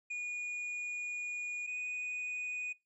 triangle tone pair in turn, 2448 / 2478 Hz, D#7 / D#7, -29 / -8 cents, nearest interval unison, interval 21 cents, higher second, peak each -34 / -35 dBFS, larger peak first, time 0.1-1.67 / 1.67-2.73 s, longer first, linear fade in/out 10 ms, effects noise-tail reverb RT60 0.2 s tail -21 dB re dry + resampled to 22050 Hz

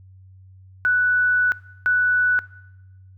sine tone bursts at uneven times, 1483 Hz, F#6, 4 cents sharp, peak -15 dBFS, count 2, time 0.85-1.52 / 1.86-2.39 s, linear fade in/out 0 ms, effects noise-tail reverb RT60 1.0 s tail -20 dB re dry + added 94 Hz sine -44 dBFS peak until 3.17 s

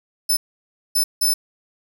15% pulse tone bursts at uneven times, 5274 Hz, E8, in tune, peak -10 dBFS, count 3, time 0.29-0.37 / 0.95-1.04 / 1.21-1.34 s, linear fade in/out 10 ms, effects 8-bit

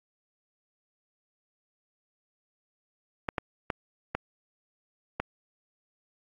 clicks, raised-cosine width 0.5 ms, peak -13 dBFS, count 5, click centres 3.288 / 3.382 / 3.702 / 4.15 / 5.2 s, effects AAC 64 kbps

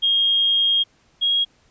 sine tone pair in turn, 3245 / 3283 Hz, G#7 / G#7, -41 / -21 cents, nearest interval unison, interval 20 cents, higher second, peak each -15 / -16 dBFS, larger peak first, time 0.02-0.84 / 1.21-1.45 s, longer first, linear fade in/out 20 ms, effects pink hiss -59 dBFS RMS until 1.7 s + resampled to 16000 Hz

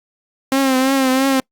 sawtooth tone with vibrato, 265.1 Hz, C4, 23 cents sharp, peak -9 dBFS, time 0.52-1.4 s, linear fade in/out 2 ms, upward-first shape triangle, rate 3 Hz, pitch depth 58 cents each way, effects noise-tail reverb RT60 0.1 s tail -25 dB re dry + Opus 48 kbps

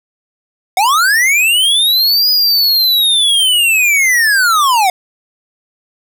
square linear two-way sweep, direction up then down, 710 to 4978 to 710 Hz, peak -9 dBFS, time 0.77-4.9 s, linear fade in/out 2 ms, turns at 2.3 s, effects none

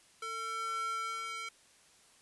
square tone with high-pass filter sweep, 450.2 Hz, A4, 40 cents sharp, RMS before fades -38 dBFS, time 0.22-1.49 s, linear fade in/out 5 ms, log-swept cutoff 990 to 1800 Hz, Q 3.7, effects white hiss -63 dBFS RMS until 2.21 s + resampled to 24000 Hz

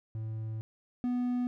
triangle tone pair in turn, 110.3 / 246.5 Hz, A2 / B3, +5 / -3 cents, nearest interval octave + major second, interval 1392 cents, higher second, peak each -32 / -26 dBFS, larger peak second, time 0.15-0.61 / 1.04-1.47 s, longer first, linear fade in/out 0 ms, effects none

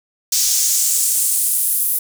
pink noise with high-pass filter sweep, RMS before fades -17 dBFS, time 0.32-1.99 s, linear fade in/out 5 ms, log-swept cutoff 5700 to 12000 Hz, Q 2, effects none

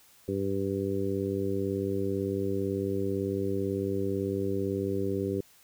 harmonic tone, 98 Hz, G2, in tune, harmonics 1 / 2 / 3 / 4 / 5, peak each -35 / -35 / -34 / -31 / -36 dBFS, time 0.28-5.41 s, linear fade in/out 5 ms, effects white hiss -59 dBFS RMS until 5.63 s

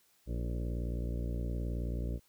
harmonic tone with a mistuned harmonic, 59 Hz, A#1, 22 cents sharp, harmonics 1 / 2 / 3 / 4 / 5 / 6 / 7 / 8 / 9 / 10, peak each -34 / -40 / -44 / -46 / -48 / -50 / -51 / -52 / -53 / -54 dBFS, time 0.26-2.2 s, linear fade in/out 50 ms, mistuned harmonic 6, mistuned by -60 cents, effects white hiss -69 dBFS RMS until 2.28 s

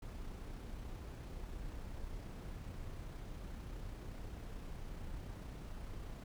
brown noise with amplitude modulation, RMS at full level -45 dBFS, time 0.02-6.24 s, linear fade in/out 5 ms, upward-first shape sine, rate 31.3 Hz, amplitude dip 25%, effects none

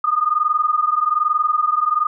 sine tone pair together, 1215 / 1236.2 Hz, D#6 / D#6, -42 / -12 cents, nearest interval unison, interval 30 cents, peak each -18 dBFS, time 0.04-2.07 s, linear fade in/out 5 ms, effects none

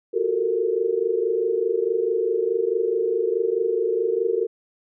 sine tone cluster, 353.7 / 377.2 / 438.6 / 463.3 Hz, F4 / F#4 / A4 / A#4, +22 / +33 / -6 / -11 cents, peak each -31 / -25 / -25 / -23 dBFS, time 0.13-4.47 s, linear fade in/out 20 ms, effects none

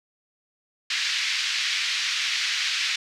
pink band-pass noise, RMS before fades -26 dBFS, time 0.9-2.96 s, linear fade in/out 5 ms, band 1900 to 5400 Hz, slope 24 dB/octave, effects none

